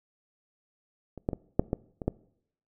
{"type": "clicks", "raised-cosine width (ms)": 2, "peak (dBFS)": [-27, -13, -18, -7, -13, -22, -12], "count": 7, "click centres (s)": [1.177, 1.289, 1.332, 1.595, 1.731, 2.018, 2.08], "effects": ["noise-tail reverb RT60 0.7 s tail -22 dB re dry"]}